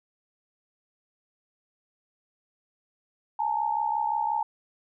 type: tone pair together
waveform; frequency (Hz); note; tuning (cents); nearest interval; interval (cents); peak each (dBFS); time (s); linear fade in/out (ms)
sine; 845.3 / 911; G#5 / A#5; +30 / -40; minor second; 130; -27; 3.39-4.43; 5
effects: none